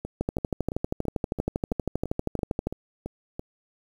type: two click trains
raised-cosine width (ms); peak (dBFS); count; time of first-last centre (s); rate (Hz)
2; -12 / -19; 32 / 11; 0.21-2.67 / 0.05-3.394; 12.6 / 2.99
effects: 8-bit